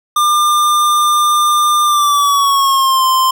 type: tone with pitch glide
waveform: square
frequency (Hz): 1199 to 1043.8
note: D6 to C6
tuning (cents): +36 to -4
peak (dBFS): -10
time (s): 0.16-3.31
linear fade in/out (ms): 5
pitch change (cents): -240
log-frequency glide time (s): 1.84-3.06
effects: none